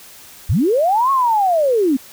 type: linear two-way sweep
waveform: sine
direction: up then down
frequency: 61.74 to 1108.7 to 245.8 Hz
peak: -12 dBFS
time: 0.49-1.97 s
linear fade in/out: 10 ms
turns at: 1.11 s
effects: white hiss -41 dBFS RMS until 2.12 s